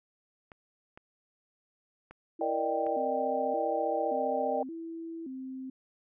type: clicks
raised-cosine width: 0.5 ms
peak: -33 dBFS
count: 4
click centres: 0.518 / 0.975 / 2.11 / 2.866 s
type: tone with vibrato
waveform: sine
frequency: 293.7 Hz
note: D4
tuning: in tune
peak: -37 dBFS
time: 2.39-5.7 s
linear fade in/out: 5 ms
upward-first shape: square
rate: 0.87 Hz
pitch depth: 200 cents each way
type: chord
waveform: sine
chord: Eb major seventh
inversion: second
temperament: equal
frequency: 466.2 / 587.3 / 622.3 / 784 Hz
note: Bb4 / D5 / Eb5 / G5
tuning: 0 / 0 / 0 / 0 cents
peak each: -34 / -33 / -34 / -32 dBFS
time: 2.41-4.63 s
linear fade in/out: 2 ms
effects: none